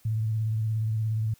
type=tone with vibrato; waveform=sine; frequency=110 Hz; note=A2; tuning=in tune; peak=-24 dBFS; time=0.05-1.34 s; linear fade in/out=5 ms; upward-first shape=sine; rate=17 Hz; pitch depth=35 cents each way; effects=white hiss -61 dBFS RMS until 1.39 s